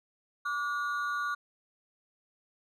triangle ring-modulated tone, 1301 Hz, E6, 23 cents flat, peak -25 dBFS, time 0.45-1.35 s, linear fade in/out 10 ms, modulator 139 Hz, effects none

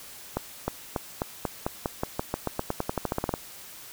accelerating click train, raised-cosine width 1 ms, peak -12 dBFS, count 22, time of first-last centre 0.37-3.339 s, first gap 310 ms, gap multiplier 0.91, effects white hiss -45 dBFS RMS until 3.92 s

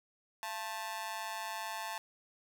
sawtooth tone with amplitude modulation, 881 Hz, A5, 2 cents sharp, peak -30 dBFS, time 0.43-1.98 s, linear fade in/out 0 ms, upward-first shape sine, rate 198 Hz, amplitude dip 100%, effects none

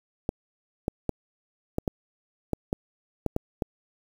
clicks, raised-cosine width 2 ms, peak -12 dBFS, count 10, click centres 0.291 / 0.881 / 1.093 / 1.784 / 1.878 / 2.533 / 2.729 / 3.263 / 3.364 / 3.622 s, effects 7-bit

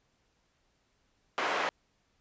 white band-pass noise, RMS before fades -31 dBFS, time 1.38-1.69 s, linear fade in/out 0 ms, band 440 to 1500 Hz, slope 12 dB/octave, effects pink hiss -73 dBFS RMS until 2.2 s + resampled to 16000 Hz

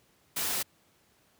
white noise, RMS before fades -31 dBFS, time 0.36-0.63 s, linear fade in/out 10 ms, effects pink hiss -66 dBFS RMS until 1.39 s + high-pass 80 Hz 12 dB/octave

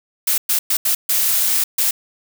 blue noise bursts at uneven times, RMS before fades -17 dBFS, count 6, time 0.27-0.38 / 0.49-0.59 / 0.7-0.77 / 0.85-0.95 / 1.09-1.64 / 1.78-1.91 s, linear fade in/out 5 ms, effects none

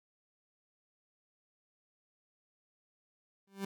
30% pulse tone with exponential growth, 196 Hz, G3, in tune, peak -30 dBFS, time 3.47-3.65 s, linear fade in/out 5 ms, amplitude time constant 37 ms, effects none

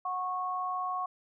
sine tone pair together, 734.2 / 1100 Hz, F#5 / C#6, -14 / -14 cents, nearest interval perfect fifth, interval 700 cents, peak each -35 / -32 dBFS, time 0.05-1.06 s, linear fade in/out 5 ms, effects none

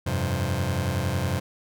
sawtooth chord, F suspended second, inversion none, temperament just, 87.31 / 98.22 / 130.96 Hz, F2 / G2 / C3, 0 / +4 / +2 cents, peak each -24 dBFS, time 0.06-1.4 s, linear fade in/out 10 ms, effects none

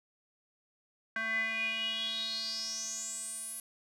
square tone with band-pass filter sweep, 223.1 Hz, A3, 24 cents sharp, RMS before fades -36 dBFS, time 1.16-3.6 s, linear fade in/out 2 ms, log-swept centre 1700 to 11000 Hz, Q 9.6, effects none

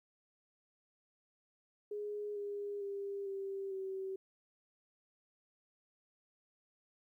sine tone with pitch steps, 415.3 / 407 / 398.8 / 390.9 / 383 Hz, G#4 / G#4 / G4 / G4 / G4, 0 / -35 / +30 / -5 / -40 cents, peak -38 dBFS, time 1.91-4.16 s, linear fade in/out 5 ms, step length 450 ms, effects 13-bit

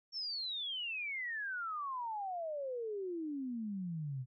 sine exponential sweep, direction down, 5520 to 123.3 Hz, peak -37 dBFS, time 0.12-4.26 s, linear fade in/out 50 ms, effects none

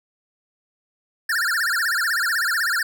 square tone with vibrato, 1590 Hz, G6, 24 cents sharp, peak -20 dBFS, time 1.29-2.83 s, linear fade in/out 5 ms, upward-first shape sine, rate 16 Hz, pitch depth 260 cents each way, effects none

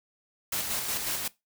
white noise with tremolo, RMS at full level -30 dBFS, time 0.52-1.28 s, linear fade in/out 5 ms, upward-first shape square, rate 5.5 Hz, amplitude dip 35%, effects noise-tail reverb RT60 0.2 s tail -20 dB re dry

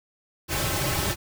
pink noise with comb filter, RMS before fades -26 dBFS, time 0.48-1.16 s, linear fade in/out 50 ms, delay 4.2 ms, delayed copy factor -0.85, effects none

